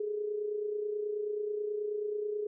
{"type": "tone with amplitude modulation", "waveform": "sine", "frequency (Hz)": 418.9, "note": "G#4", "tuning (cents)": 15, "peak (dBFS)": -29, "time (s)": [0, 2.47], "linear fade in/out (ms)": 5, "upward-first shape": "sine", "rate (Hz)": 29.3, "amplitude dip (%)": 55, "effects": []}